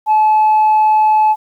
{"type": "tone", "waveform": "sine", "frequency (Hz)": 861, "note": "A5", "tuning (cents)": -38, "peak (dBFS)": -6, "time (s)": [0.06, 1.36], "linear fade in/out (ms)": 50, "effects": ["tanh soft clip ceiling -6 dBFS", "8-bit"]}